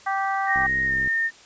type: harmonic tone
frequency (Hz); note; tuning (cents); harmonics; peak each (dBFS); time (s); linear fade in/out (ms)
390; G4; -9; 2 / 3 / 4 / 5; -24 / -28 / -30 / -32; 0.06-0.67; 10
type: tone with pitch glide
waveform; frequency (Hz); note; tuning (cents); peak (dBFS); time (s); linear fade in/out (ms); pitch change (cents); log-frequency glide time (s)
sine; 1864.7 to 1822.1; A#6 to A#6; 0 to -40; -20; 0.46-1.31; 50; -40; 0.86-0.92
type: click train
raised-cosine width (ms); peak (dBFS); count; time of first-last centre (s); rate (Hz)
3; -24; 35; 0.56-1.075; 66
effects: white hiss -49 dBFS RMS until 1.45 s + resampled to 16000 Hz